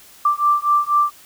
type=beating tone pair; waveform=sine; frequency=1174.7 / 1178.8 Hz; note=D6 / D6; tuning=0 / +6 cents; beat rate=4.1 Hz; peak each=-17 dBFS; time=0.25-1.11 s; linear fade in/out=5 ms; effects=white hiss -46 dBFS RMS until 1.25 s